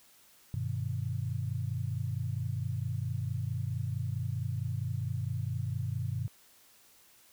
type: chord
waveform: sine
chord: G augmented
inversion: none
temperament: just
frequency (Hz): 98 / 122.5 / 153.12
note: G2 / B2 / D#3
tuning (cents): 0 / -14 / -27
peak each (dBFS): -35 / -34 / -39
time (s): 0.54-6.28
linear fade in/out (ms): 0
effects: white hiss -61 dBFS RMS until 7.32 s